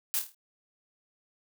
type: noise with echo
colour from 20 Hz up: blue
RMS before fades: -29 dBFS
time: 0.14-0.19 s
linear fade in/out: 0 ms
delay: 26 ms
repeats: 6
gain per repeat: -6 dB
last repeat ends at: 0.346 s
effects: none